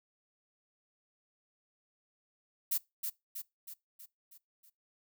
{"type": "noise with echo", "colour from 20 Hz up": "violet", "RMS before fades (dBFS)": -31, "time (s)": [2.71, 2.78], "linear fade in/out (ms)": 10, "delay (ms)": 320, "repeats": 6, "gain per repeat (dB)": -5, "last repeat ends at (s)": 4.7, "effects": ["noise-tail reverb RT60 0.2 s tail -22 dB re dry"]}